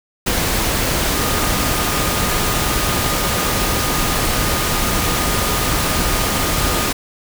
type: tone in noise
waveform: sine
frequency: 1228 Hz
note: D#6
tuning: 23 cents flat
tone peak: -27 dBFS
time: 1.14-6.9 s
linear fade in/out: 10 ms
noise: pink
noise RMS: -18 dBFS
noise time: 0.26-6.93 s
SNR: -12 dB
effects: none